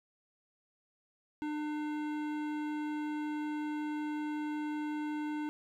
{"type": "tone with hard clipping", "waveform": "sine", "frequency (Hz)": 300.9, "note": "D4", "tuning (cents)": 42, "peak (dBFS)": -36, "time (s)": [1.42, 5.49], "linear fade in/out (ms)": 0, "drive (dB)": 15, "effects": []}